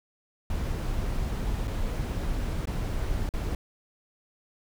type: noise with dropouts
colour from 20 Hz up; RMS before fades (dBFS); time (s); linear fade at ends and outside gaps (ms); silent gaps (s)
brown; -29; 0.5-3.55; 2; 1.674-1.678 / 2.656-2.672 / 3.291-3.337
effects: none